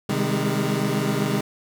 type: chord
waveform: 25% pulse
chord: Ab major seventh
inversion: first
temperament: equal with one note detuned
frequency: 130.81 / 155.56 / 199.77 / 207.7 Hz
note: C3 / Eb3 / G3 / Ab3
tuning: 0 / 0 / +33 / 0 cents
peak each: -23 dBFS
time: 0.09-1.41 s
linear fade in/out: 5 ms
effects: none